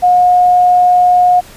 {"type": "tone", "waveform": "sine", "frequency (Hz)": 720, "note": "F#5", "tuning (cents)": -47, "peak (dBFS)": -5, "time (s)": [0.02, 1.41], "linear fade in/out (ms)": 20, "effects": ["pink hiss -37 dBFS RMS until 1.56 s", "resampled to 32000 Hz"]}